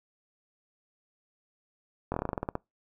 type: slowing click train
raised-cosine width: 1 ms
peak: -16 dBFS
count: 12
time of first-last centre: 2.12-2.554 s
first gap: 21 ms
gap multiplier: 1.12
effects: noise-tail reverb RT60 0.2 s tail -25 dB re dry